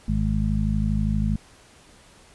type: harmonic tone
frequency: 52.5 Hz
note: G#1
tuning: 19 cents sharp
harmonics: 1 / 2 / 3 / 4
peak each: -24 / -27 / -27 / -25 dBFS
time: 0.08-1.36 s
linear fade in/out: 5 ms
effects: pink hiss -52 dBFS RMS until 2.34 s + resampled to 24000 Hz

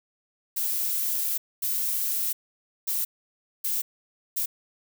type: noise bursts at uneven times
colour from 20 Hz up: violet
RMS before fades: -27 dBFS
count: 5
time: 0.56-1.38 / 1.62-2.33 / 2.87-3.05 / 3.64-3.82 / 4.36-4.46 s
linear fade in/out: 10 ms
effects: none

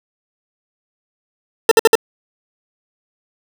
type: tone bursts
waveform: 40% pulse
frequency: 450 Hz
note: A4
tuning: 39 cents sharp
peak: -4 dBFS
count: 4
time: 1.69-1.954 s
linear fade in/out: 2 ms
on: 24 ms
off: 56 ms
effects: none

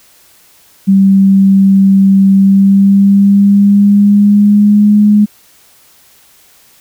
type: tone with pitch glide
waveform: sine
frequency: 194.4 to 208.4 Hz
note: G3 to G#3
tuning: -14 to +6 cents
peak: -3 dBFS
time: 0.87-5.26 s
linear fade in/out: 20 ms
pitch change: +120 cents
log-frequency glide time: 2.34-4.96 s
effects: white hiss -45 dBFS RMS until 6.8 s

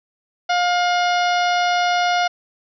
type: harmonic tone with a mistuned harmonic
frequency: 709 Hz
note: F5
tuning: 26 cents sharp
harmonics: 1 / 2 / 3 / 4 / 5 / 6 / 7 / 8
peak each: -17 / -23 / -27 / -29 / -31 / -33 / -34 / -35 dBFS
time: 0.49-2.28 s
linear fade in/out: 10 ms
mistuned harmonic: 4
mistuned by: +39 cents
effects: none

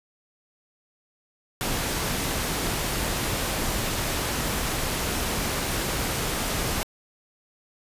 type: noise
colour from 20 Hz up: pink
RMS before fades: -27 dBFS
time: 1.61-6.83 s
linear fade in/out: 0 ms
effects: resampled to 32000 Hz

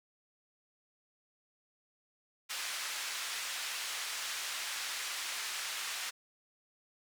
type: band-pass noise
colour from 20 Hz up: pink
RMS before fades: -39 dBFS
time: 2.49-6.11 s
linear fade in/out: 20 ms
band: 1600 to 9100 Hz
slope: 12 dB/octave
effects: none

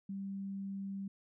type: tone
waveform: sine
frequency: 196 Hz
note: G3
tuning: in tune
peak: -38 dBFS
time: 0.09-1.08 s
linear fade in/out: 5 ms
effects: none

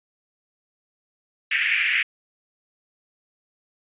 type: band-pass noise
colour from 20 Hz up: white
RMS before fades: -22 dBFS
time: 1.51-2.03 s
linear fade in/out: 5 ms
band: 1700 to 2700 Hz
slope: 48 dB/octave
effects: resampled to 8000 Hz

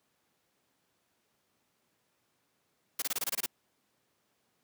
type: noise bursts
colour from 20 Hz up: white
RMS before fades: -32 dBFS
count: 9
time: 2.99-3.461 s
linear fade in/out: 5 ms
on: 31 ms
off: 24 ms
effects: pink hiss -75 dBFS RMS until 4.63 s + high-pass 150 Hz 12 dB/octave

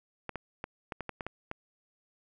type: clicks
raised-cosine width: 0.5 ms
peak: -21 dBFS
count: 9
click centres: 0.293 / 0.357 / 0.641 / 0.922 / 1.007 / 1.093 / 1.208 / 1.266 / 1.514 s
effects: none

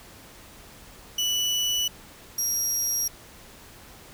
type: tone pair in turn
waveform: 30% pulse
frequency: 2960 / 5654 Hz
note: F#7 / F8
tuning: 0 / +20 cents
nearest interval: major seventh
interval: 1120 cents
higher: second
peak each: -20 dBFS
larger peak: neither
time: 1.18-1.88 / 2.38-3.08 s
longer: neither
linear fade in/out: 5 ms
effects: pink hiss -48 dBFS RMS until 4.13 s

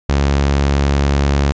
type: tone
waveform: sawtooth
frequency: 70.2 Hz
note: C#2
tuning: 22 cents sharp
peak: -8 dBFS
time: 0.09-1.52 s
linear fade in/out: 0 ms
effects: resampled to 16000 Hz

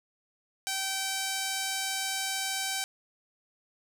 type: tone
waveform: 5% pulse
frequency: 773 Hz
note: G5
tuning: 24 cents flat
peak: -18 dBFS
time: 0.67-2.84 s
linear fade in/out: 0 ms
effects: none

